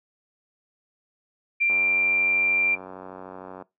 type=tone; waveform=sine; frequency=2370 Hz; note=D7; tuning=15 cents sharp; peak=-18 dBFS; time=1.6-2.76 s; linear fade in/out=20 ms
type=click train; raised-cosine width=1 ms; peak=-24 dBFS; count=180; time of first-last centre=1.7-3.623 s; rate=93.1 Hz
effects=noise-tail reverb RT60 0.2 s tail -21 dB re dry + high-pass 200 Hz 12 dB/octave